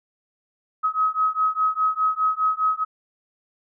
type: beating tone pair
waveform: sine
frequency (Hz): 1271 / 1275.9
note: D#6 / D#6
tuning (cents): +36 / +43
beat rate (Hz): 4.9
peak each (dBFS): -22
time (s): 0.83-2.85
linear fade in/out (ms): 20
effects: none